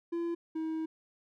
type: tone pair in turn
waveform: triangle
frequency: 339.4 / 319.2 Hz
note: F4 / D#4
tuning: -49 / +44 cents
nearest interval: minor second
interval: 107 cents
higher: first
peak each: -29 / -30 dBFS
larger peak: first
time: 0.12-0.35 / 0.55-0.86 s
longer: second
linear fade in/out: 10 ms
effects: none